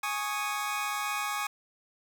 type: chord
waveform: 25% pulse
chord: Ab suspended fourth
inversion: none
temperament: equal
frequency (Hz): 830.6 / 1108.7 / 1244.5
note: Ab5 / Db6 / Eb6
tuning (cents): 0 / 0 / 0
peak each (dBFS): -31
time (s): 0.03-1.47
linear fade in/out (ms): 5
effects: none